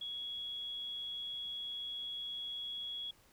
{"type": "tone", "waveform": "sine", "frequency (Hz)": 3342, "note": "G#7", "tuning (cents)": 10, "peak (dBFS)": -39, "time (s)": [0.01, 3.11], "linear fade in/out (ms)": 5, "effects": ["pink hiss -66 dBFS RMS until 3.32 s"]}